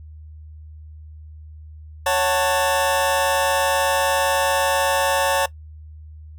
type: chord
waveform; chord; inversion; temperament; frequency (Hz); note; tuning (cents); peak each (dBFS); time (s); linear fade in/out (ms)
sawtooth; F# minor; second; just; 555 / 740 / 888; C#5 / F#5 / A5; +2 / 0 / +16; -16 / -21 / -17; 2.06-5.46; 5
effects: noise-tail reverb RT60 0.1 s tail -19 dB re dry + added 77 Hz sine -37 dBFS peak until 6.38 s